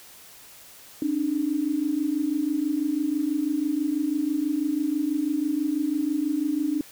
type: tone pair together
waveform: sine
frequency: 277.6 / 303.7 Hz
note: C#4 / D#4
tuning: +3 / -42 cents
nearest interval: major second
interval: 155 cents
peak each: -27 / -24 dBFS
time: 1.02-6.81 s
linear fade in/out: 2 ms
effects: white hiss -48 dBFS RMS until 6.91 s